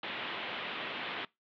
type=low-pass noise; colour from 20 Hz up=white; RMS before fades=-39 dBFS; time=0.03-1.25 s; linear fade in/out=2 ms; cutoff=3500 Hz; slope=48 dB/octave; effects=noise-tail reverb RT60 0.2 s tail -22 dB re dry + high-pass 200 Hz 12 dB/octave